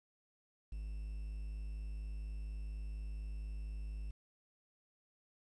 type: tone with quantisation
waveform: triangle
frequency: 52.1 Hz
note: G#1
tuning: 6 cents sharp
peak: -38 dBFS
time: 0.72-4.11 s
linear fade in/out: 5 ms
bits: 11
effects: resampled to 24000 Hz